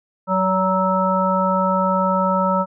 harmonic tone with a mistuned harmonic, 187.1 Hz, F#3, 20 cents sharp, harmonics 1 / 3 / 5 / 7, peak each -21 / -21 / -21 / -21 dBFS, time 0.27-2.66 s, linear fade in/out 50 ms, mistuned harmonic 3, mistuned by +20 cents, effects none

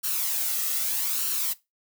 blue noise with flanger, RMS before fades -27 dBFS, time 0.03-1.54 s, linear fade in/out 20 ms, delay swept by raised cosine 0.7 to 1.56 ms, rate 0.81 Hz, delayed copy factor +0.55, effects noise-tail reverb RT60 0.2 s tail -18 dB re dry

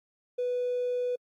triangle tone with hard clipping, 493.9 Hz, B4, in tune, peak -27 dBFS, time 0.38-1.16 s, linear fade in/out 10 ms, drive 3 dB, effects AAC 64 kbps

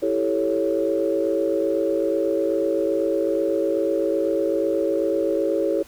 sine chord, A dominant seventh, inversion second, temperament equal, 329.6 / 392 / 440 / 554.4 Hz, E4 / G4 / A4 / C#5, 0 / 0 / 0 / 0 cents, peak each -24 / -25 / -25 / -23 dBFS, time 0.02-5.83 s, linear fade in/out 10 ms, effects tanh soft clip ceiling -9 dBFS + pink hiss -49 dBFS RMS until 5.87 s

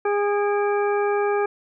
harmonic tone with a mistuned harmonic, 409.4 Hz, G#4, 25 cents flat, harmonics 1 / 2 / 3 / 4 / 6, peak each -20 / -26 / -30 / -32 / -36 dBFS, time 0.05-1.46 s, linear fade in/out 5 ms, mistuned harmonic 6, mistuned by -82 cents, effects none

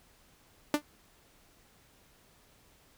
sawtooth tone with exponential decay, 295.9 Hz, D4, 13 cents sharp, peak -18 dBFS, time 0.74-0.82 s, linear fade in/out 2 ms, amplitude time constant 17 ms, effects pink hiss -63 dBFS RMS until 2.97 s

